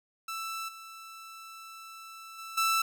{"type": "tone with level steps", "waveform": "sawtooth", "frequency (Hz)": 1325, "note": "E6", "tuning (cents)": 9, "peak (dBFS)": [-31, -41, -37, -21], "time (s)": [0.28, 2.82], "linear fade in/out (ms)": 5, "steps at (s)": [0.68, 2.38, 2.57], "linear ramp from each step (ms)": 10, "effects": []}